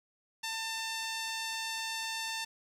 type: tone with band-pass filter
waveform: sawtooth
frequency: 896 Hz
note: A5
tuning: 31 cents sharp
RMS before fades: -37 dBFS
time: 0.43-2.45 s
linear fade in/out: 10 ms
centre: 4600 Hz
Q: 0.76
effects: 10-bit